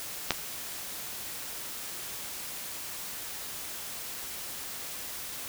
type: clicks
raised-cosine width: 0.2 ms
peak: -6 / -17 dBFS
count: 2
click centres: 0.307 / 0.319 s
effects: white hiss -39 dBFS RMS until 5.48 s